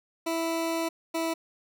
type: tone pair in turn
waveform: 20% pulse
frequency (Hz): 329.6 / 327.9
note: E4 / E4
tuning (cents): 0 / -9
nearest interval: unison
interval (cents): 9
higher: first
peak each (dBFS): -22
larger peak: neither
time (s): 0.26-0.89 / 1.14-1.34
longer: first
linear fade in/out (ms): 10
effects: none